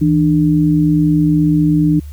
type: tone pair together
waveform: sine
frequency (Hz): 162.4 / 298.7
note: E3 / D4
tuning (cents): -26 / +29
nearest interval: major seventh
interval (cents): 1055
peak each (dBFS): -12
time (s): 0.01-2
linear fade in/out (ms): 10
effects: added 73 Hz sine -27 dBFS peak until 2.12 s + white hiss -49 dBFS RMS until 2.12 s